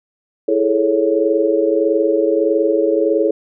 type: chord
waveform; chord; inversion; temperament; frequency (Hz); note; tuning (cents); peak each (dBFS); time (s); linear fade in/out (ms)
sine; A major seventh; second; equal with one note detuned; 329.6 / 418.4 / 440 / 554.4; E4 / G#4 / A4 / C#5; 0 / +13 / 0 / 0; -18; 0.48-3.31; 5
effects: none